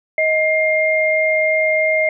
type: tone pair together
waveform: sine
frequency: 629 / 2116 Hz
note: D#5 / C7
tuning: +19 / +19 cents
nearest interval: octave + major sixth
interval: 2100 cents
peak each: -16 dBFS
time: 0.18-2.09 s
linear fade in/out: 2 ms
effects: none